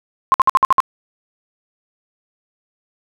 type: tone bursts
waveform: sine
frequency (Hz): 1061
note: C6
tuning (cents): +24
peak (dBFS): -7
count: 7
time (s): 0.32-0.803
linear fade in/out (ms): 0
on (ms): 21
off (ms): 56
effects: none